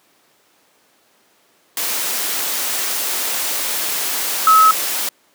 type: tone in noise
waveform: sine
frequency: 1289 Hz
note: E6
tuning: 39 cents flat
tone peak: -7 dBFS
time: 4.47-4.71 s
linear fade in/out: 2 ms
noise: white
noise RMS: -21 dBFS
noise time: 1.77-5.09 s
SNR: +11 dB
effects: pink hiss -56 dBFS RMS until 5.34 s + high-pass 300 Hz 12 dB/octave